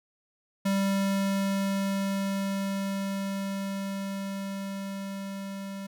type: tone with level ramp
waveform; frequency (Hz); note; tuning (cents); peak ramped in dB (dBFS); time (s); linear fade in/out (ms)
square; 196; G3; 0; -24 to -36; 0.65-5.87; 10
effects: none

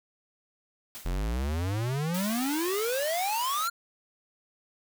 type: noise with exponential decay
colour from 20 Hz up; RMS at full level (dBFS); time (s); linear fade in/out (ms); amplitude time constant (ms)
white; -39; 0.95-1.26; 0; 66
type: exponential sweep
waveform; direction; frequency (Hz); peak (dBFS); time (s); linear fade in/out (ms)
square; up; 41 to 1420; -28; 1.05-3.7; 10
type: high-pass noise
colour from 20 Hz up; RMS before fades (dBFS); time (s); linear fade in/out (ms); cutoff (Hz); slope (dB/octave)
white; -37; 2.14-3.68; 5; 570; 24
effects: none

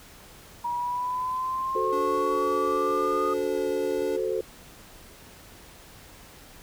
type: exponential sweep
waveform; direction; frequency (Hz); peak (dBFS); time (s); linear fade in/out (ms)
sine; up; 954 to 1238; -26; 0.64-3.34; 10
type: chord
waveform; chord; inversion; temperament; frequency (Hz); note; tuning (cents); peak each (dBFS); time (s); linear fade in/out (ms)
sine; F# diminished; none; equal; 370 / 440 / 523.3; F#4 / A4 / C5; 0 / 0 / 0; -29 / -28 / -31; 1.75-4.41; 5
type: tone with vibrato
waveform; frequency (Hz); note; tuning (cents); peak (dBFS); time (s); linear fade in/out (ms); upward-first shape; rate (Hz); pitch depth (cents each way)
square; 290; D4; -22; -34; 1.92-4.17; 10; triangle; 1; 12
effects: pink hiss -49 dBFS RMS until 6.62 s

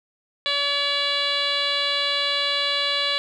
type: tone with low-pass filter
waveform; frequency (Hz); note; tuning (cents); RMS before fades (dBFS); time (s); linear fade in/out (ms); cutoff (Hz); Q
10% pulse; 570; C#5; +48; -23; 0.46-3.18; 0; 3900; 5.5
effects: none

